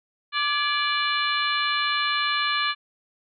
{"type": "harmonic tone with a mistuned harmonic", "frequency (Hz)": 587.3, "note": "D5", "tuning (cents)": 0, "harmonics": [2, 3, 4, 5, 6, 7], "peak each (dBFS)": [-26, -28, -29, -30, -31, -31], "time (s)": [0.32, 2.75], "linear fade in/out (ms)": 50, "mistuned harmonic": 3, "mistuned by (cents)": -62, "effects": []}